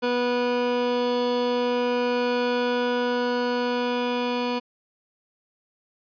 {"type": "tone pair together", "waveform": "25% pulse", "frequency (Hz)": [244.8, 489.5], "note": ["B3", "B4"], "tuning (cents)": [-15, -15], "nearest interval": "octave", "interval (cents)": 1200, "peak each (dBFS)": -22, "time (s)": [0.02, 4.6], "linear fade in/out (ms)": 20, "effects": ["resampled to 11025 Hz"]}